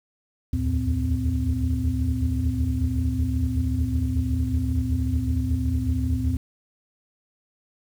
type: tone cluster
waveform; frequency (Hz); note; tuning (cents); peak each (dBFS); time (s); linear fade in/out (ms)
sine; 70 / 78.2 / 83.4 / 112.3 / 257; C#2 / D#2 / E2 / A2 / C4; +18 / +9 / +21 / +36 / -31; -27; 0.53-6.37; 5
effects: tanh soft clip ceiling -12 dBFS + 8-bit